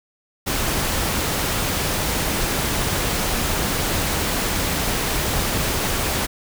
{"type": "noise", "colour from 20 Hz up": "pink", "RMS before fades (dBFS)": -22, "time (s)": [0.46, 6.27], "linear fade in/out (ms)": 20, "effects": []}